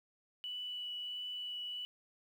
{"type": "tone with vibrato", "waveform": "sine", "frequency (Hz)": 2960, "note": "F#7", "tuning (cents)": 0, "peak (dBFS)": -39, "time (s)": [0.44, 1.85], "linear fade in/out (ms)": 0, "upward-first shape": "triangle", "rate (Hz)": 1.5, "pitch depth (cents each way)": 9, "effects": ["11-bit"]}